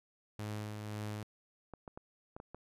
sawtooth tone with tremolo, 105.8 Hz, G#2, 33 cents sharp, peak -34 dBFS, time 0.39-1.23 s, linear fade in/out 0 ms, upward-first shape sine, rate 1.9 Hz, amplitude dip 35%
clicks, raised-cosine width 1 ms, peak -32 dBFS, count 6, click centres 1.737 / 1.878 / 1.975 / 2.365 / 2.401 / 2.546 s
effects resampled to 32000 Hz

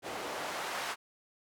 white noise with band-pass filter sweep, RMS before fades -38 dBFS, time 0.02-0.96 s, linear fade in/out 50 ms, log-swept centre 460 to 1100 Hz, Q 0.86, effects none

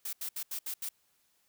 blue noise bursts at uneven times, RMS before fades -37 dBFS, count 6, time 0.05-0.13 / 0.21-0.29 / 0.36-0.43 / 0.51-0.59 / 0.66-0.74 / 0.82-0.89 s, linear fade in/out 5 ms, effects white hiss -72 dBFS RMS until 1.48 s

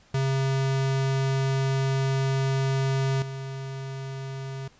square tone with level steps, 134.6 Hz, C3, 49 cents sharp, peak -23 / -33 dBFS, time 0.14-4.68 s, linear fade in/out 5 ms, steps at 3.22 s, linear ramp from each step 2 ms, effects pink hiss -58 dBFS RMS until 4.79 s + resampled to 16000 Hz

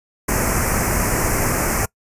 pink band-stop noise, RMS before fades -19 dBFS, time 0.28-1.86 s, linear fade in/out 10 ms, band 2400 to 5500 Hz, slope 48 dB/octave, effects noise-tail reverb RT60 0.1 s tail -24 dB re dry + resampled to 32000 Hz

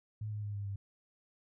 sine tone with pitch steps, 107 / 105.04 / 103.12 / 101.23 / 99.37 Hz, A2 / G#2 / G#2 / G#2 / G2, -48 / +20 / -12 / -44 / +24 cents, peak -36 dBFS, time 0.21-0.76 s, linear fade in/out 5 ms, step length 110 ms, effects none

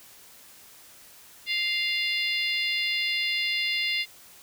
harmonic tone, 698.5 Hz, F5, in tune, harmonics 3 / 4 / 5 / 6 / 7, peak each -28 / -30 / -32 / -34 / -35 dBFS, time 1.46-4.06 s, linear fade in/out 50 ms, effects white hiss -51 dBFS RMS until 4.42 s

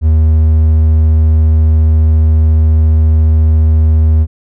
triangle tone, 78.6 Hz, D#2, 18 cents sharp, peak -3 dBFS, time 0.01-4.27 s, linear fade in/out 50 ms, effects none

